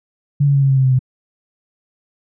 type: tone with pitch steps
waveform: sine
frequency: 143.1 / 140.89 / 138.71 / 136.56 / 134.45 / 132.37 / 130.32 / 128.3 Hz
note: D3 / C#3 / C#3 / C#3 / C3 / C3 / C3 / C3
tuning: -45 / +28 / +1 / -26 / +47 / +20 / -7 / -34 cents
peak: -10 dBFS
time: 0.4-0.992 s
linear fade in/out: 10 ms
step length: 74 ms
effects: none